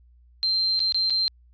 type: tone with dropouts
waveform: sine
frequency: 4143 Hz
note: C8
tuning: 18 cents flat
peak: -20 dBFS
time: 0.43-1.28 s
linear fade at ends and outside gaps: 0 ms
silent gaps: 0.793-0.802 / 0.923-0.945 / 1.098-1.105 s
effects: added 60 Hz sine -52 dBFS peak until 1.53 s + resampled to 11025 Hz